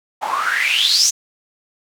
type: noise with band-pass filter sweep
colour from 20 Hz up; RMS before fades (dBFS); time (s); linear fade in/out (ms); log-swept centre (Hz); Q
white; -17; 0.21-1.11; 20; 780 to 6500; 9.3
effects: none